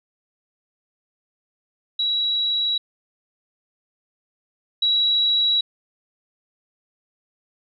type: tone pair in turn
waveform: sine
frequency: 3891 / 3891 Hz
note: B7 / B7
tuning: -27 / -27 cents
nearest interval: unison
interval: 0 cents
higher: neither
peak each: -19 / -16 dBFS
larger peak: second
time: 1.99-2.78 / 4.82-5.61 s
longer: neither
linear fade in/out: 5 ms
effects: none